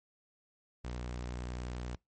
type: tone with vibrato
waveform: sawtooth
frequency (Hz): 61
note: B1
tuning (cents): -21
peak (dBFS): -34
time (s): 0.84-1.96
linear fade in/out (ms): 10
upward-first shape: sine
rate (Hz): 11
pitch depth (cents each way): 16
effects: noise-tail reverb RT60 0.2 s tail -25 dB re dry + MP3 32 kbps